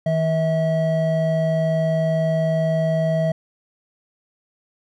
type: tone pair together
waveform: triangle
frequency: 160.1 / 646 Hz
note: D#3 / E5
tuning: +50 / -35 cents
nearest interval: 2 octaves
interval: 2415 cents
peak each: -18 dBFS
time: 0.06-3.32 s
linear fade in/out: 5 ms
effects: none